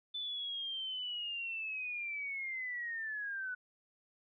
sine linear sweep, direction down, 3520 to 1474 Hz, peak -37 dBFS, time 0.14-3.55 s, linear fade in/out 10 ms, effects none

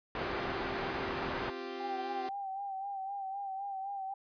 white low-pass noise, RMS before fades -38 dBFS, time 0.15-1.5 s, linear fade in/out 2 ms, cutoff 1400 Hz, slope 12 dB/octave
sawtooth chord, C suspended fourth, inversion none, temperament equal, 261.6 / 349.2 / 392 Hz, C4 / F4 / G4, 0 / 0 / 0 cents, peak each -42 / -40 / -37 dBFS, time 0.19-2.29 s, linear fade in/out 2 ms
sine tone with vibrato, 784 Hz, G5, in tune, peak -36 dBFS, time 1.8-4.14 s, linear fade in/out 5 ms, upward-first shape sine, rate 3.9 Hz, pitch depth 46 cents each way
effects resampled to 11025 Hz

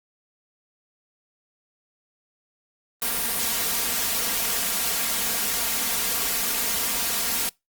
white noise with comb filter, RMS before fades -25 dBFS, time 3.02-7.49 s, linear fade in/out 0 ms, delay 4.3 ms, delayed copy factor +0.7, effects noise-tail reverb RT60 0.2 s tail -25 dB re dry + Opus 32 kbps

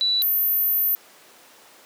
sine tone pair in turn, 3951 / 13456 Hz, B7 / G#9, 0 / +22 cents, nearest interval octave + major sixth, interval 2122 cents, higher second, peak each -18 dBFS, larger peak neither, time 0.01-0.22 / 0.22-0.95 s, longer second, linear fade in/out 0 ms, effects pink hiss -49 dBFS RMS until 1.85 s + high-pass 400 Hz 12 dB/octave

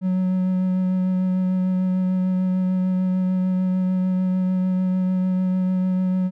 triangle tone with vibrato, 185 Hz, F#3, in tune, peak -16 dBFS, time 0.01-6.31 s, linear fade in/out 50 ms, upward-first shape triangle, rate 6.7 Hz, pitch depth 15 cents each way, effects none

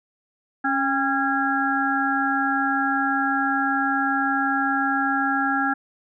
harmonic tone with a mistuned harmonic, 274.8 Hz, C#4, 15 cents flat, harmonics 1 / 3 / 5 / 6, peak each -25 / -25 / -25 / -25 dBFS, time 0.64-5.74 s, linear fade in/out 10 ms, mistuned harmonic 3, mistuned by -48 cents, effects none

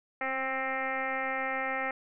sine tone with frequency modulation, 1318.5 Hz, E6, in tune, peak -29 dBFS, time 0.21-1.91 s, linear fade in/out 2 ms, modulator 263 Hz, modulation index 3.5, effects none

